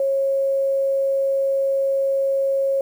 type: tone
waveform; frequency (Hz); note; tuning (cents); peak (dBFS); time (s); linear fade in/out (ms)
sine; 545; C#5; -29; -17; 0-2.81; 2
effects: 8-bit